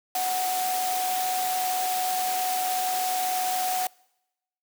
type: tone in noise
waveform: sine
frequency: 740 Hz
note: F#5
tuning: in tune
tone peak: -25 dBFS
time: 0.15-3.87 s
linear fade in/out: 2 ms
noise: white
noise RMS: -31 dBFS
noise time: 0.15-3.87 s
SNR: +3 dB
effects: noise-tail reverb RT60 0.9 s tail -25 dB re dry + high-pass 300 Hz 12 dB/octave